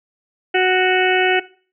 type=harmonic tone; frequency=370 Hz; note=F#4; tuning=in tune; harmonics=1 / 2 / 4 / 5 / 6 / 7 / 8; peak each=-16 / -19 / -22 / -23 / -24 / -24 / -25 dBFS; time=0.54-1.4 s; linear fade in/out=10 ms; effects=noise-tail reverb RT60 0.4 s tail -18 dB re dry